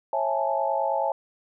sine chord, A major seventh, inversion first, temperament equal with one note detuned, 545.5 / 659.3 / 830.6 / 880 Hz, C#5 / E5 / G#5 / A5, -28 / 0 / 0 / 0 cents, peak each -28 dBFS, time 0.13-1.12 s, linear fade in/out 2 ms, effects none

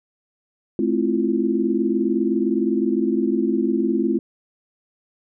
sine chord, F major seventh, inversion first, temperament equal with one note detuned, 215.8 / 261.6 / 329.6 / 349.2 Hz, A3 / C4 / E4 / F4, -33 / 0 / 0 / 0 cents, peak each -23 dBFS, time 0.79-4.19 s, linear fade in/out 2 ms, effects none

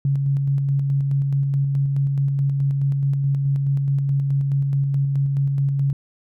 sine tone with tremolo, 138.8 Hz, C#3, 3 cents sharp, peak -16 dBFS, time 0.05-5.93 s, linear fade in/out 2 ms, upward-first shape square, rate 4.7 Hz, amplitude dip 25%, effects none

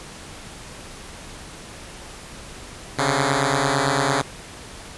5% pulse beating tone pair, 134.1 / 143 Hz, C3 / D3, +43 / -46 cents, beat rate 8.9 Hz, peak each -10 dBFS, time 2.98-4.22 s, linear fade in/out 10 ms, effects pink hiss -39 dBFS RMS until 4.97 s + resampled to 24000 Hz

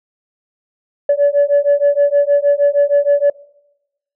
sine beating tone pair, 570 / 576.4 Hz, C#5 / D5, +48 / -33 cents, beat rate 6.4 Hz, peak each -12 dBFS, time 1.09-3.3 s, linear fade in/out 5 ms, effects noise-tail reverb RT60 0.9 s tail -23 dB re dry + tanh soft clip ceiling -5 dBFS

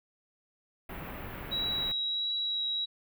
pink band-stop noise, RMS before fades -41 dBFS, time 0.89-1.92 s, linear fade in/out 5 ms, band 2600 to 15000 Hz, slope 24 dB/octave
sine tone with vibrato, 3876 Hz, B7, 33 cents flat, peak -29 dBFS, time 1.51-2.86 s, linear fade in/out 20 ms, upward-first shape triangle, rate 1.5 Hz, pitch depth 10 cents each way
effects none

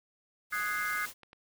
white noise, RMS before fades -43 dBFS, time 0.5-1.14 s, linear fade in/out 50 ms
sine chord, Ab dominant seventh, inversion second, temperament equal, 1244.5 / 1480 / 1661.2 / 2093 Hz, Eb6 / Gb6 / Ab6 / C7, 0 / 0 / 0 / 0 cents, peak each -36 dBFS, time 0.52-1.06 s, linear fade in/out 10 ms
clicks, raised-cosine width 0.3 ms, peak -35 dBFS, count 5, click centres 0.812 / 0.981 / 1.031 / 1.233 / 1.331 s
effects none

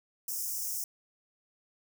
white high-pass noise, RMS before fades -35 dBFS, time 0.28-0.84 s, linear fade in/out 2 ms, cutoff 5200 Hz, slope 96 dB/octave, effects none

